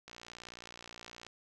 click train, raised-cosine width 0.2 ms, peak -30 dBFS, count 71, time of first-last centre 0.08-1.266 s, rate 59 Hz, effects none

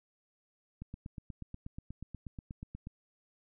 click train, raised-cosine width 5 ms, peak -30 dBFS, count 18, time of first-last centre 0.82-2.871 s, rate 8.29 Hz, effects none

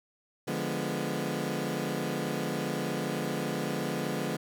20% pulse chord, D diminished seventh, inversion none, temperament equal, 146.83 / 174.61 / 207.7 / 246.9 Hz, D3 / F3 / Ab3 / Cb4, 0 / 0 / 0 / 0 cents, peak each -31 dBFS, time 0.47-4.37 s, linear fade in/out 10 ms, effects none

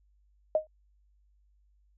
sine tone with exponential decay, 622.3 Hz, D#5, in tune, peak -18 dBFS, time 0.55-0.67 s, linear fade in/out 2 ms, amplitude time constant 25 ms, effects added 50 Hz sine -63 dBFS peak until 1.97 s

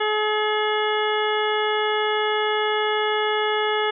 harmonic tone with a mistuned harmonic, 426.3 Hz, G#4, 45 cents sharp, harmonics 1 / 2 / 3 / 4 / 5 / 7 / 8, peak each -23 / -26 / -28 / -29 / -30 / -31 / -32 dBFS, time 0-3.91 s, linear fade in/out 10 ms, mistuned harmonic 7, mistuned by -44 cents, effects none

